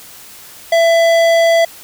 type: tone with tanh clipping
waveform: sine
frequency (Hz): 667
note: E5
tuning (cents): +20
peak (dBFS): -10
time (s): 0.72-1.65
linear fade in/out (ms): 5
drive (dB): 17
effects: white hiss -37 dBFS RMS until 1.83 s